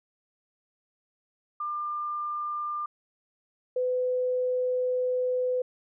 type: tone pair in turn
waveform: sine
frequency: 1197 / 503.3 Hz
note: D6 / B4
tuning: +33 / +33 cents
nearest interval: octave + minor third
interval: 1500 cents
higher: first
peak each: -29 / -24 dBFS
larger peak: second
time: 1.6-2.86 / 3.76-5.62 s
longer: second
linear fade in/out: 5 ms
effects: none